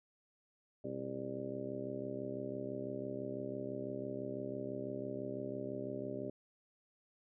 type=harmonic tone with a mistuned harmonic; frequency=66 Hz; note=C2; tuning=16 cents sharp; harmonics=2 / 3 / 4 / 5 / 6 / 7 / 8 / 9; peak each=-49 / -49 / -45 / -49 / -44 / -54 / -52 / -45 dBFS; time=0.84-6.3 s; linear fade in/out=5 ms; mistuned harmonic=2; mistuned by=-140 cents; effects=none